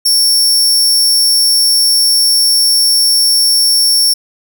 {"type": "tone", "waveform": "sawtooth", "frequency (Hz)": 5460, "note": "F8", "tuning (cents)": -40, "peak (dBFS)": -5, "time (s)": [0.05, 4.14], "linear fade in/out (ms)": 10, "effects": []}